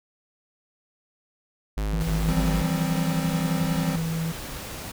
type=tone bursts; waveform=square; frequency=51.91 Hz; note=G#1; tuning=in tune; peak=-25 dBFS; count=3; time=1.77-2.624 s; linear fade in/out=5 ms; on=260 ms; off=37 ms
type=tone with vibrato; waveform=triangle; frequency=163.3 Hz; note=E3; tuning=16 cents flat; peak=-23 dBFS; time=1.93-4.32 s; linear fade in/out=5 ms; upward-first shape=sine; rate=9.5 Hz; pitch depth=9 cents each way
type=noise; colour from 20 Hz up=pink; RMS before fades=-36 dBFS; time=2-4.92 s; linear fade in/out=10 ms
type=chord; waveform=square; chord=F suspended second; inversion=none; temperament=equal with one note detuned; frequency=174.61 / 193.3 / 261.6 Hz; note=F3 / G3 / C4; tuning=0 / -24 / 0 cents; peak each=-31 / -31 / -31 dBFS; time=2.28-3.96 s; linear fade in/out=5 ms
effects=none